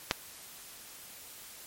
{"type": "clicks", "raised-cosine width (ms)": 0.2, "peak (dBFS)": [-7, -25], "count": 2, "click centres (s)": [0.111, 0.117], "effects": ["white hiss -49 dBFS RMS until 1.66 s", "MP3 64 kbps"]}